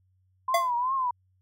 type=tone with vibrato; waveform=sine; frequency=1013 Hz; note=B5; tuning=44 cents sharp; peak=-24 dBFS; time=0.48-1.11 s; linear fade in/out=5 ms; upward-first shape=triangle; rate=2.7 Hz; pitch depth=130 cents each way
type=tone with exponential decay; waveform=square; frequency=682 Hz; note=F5; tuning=41 cents flat; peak=-19 dBFS; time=0.54-0.71 s; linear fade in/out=5 ms; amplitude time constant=36 ms
effects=added 93 Hz sine -64 dBFS peak until 1.41 s